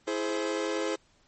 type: chord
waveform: 40% pulse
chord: E augmented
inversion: none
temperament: equal with one note detuned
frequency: 329.6 / 421.3 / 523.3 Hz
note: E4 / G#4 / B#4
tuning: 0 / +25 / 0 cents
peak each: -32 dBFS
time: 0.07-0.96 s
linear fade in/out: 10 ms
effects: pink hiss -65 dBFS RMS until 1.27 s + MP3 32 kbps